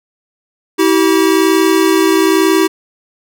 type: tone pair together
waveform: square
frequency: 322.5 / 383.5 Hz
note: E4 / G4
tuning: -38 / -38 cents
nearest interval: minor third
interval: 300 cents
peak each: -12 dBFS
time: 0.78-2.68 s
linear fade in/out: 20 ms
effects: none